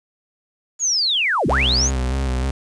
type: linear two-way sweep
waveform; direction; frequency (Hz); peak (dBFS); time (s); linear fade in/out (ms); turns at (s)
sine; down then up; 6920 to 107.6 to 6920; -16; 0.79-1.91; 50; 1.47
type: tone with vibrato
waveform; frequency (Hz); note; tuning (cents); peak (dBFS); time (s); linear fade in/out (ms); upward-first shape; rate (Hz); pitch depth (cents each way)
40% pulse; 65; C2; -11; -18; 1.49-2.51; 5; square; 3.2; 43
effects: resampled to 22050 Hz + 8-bit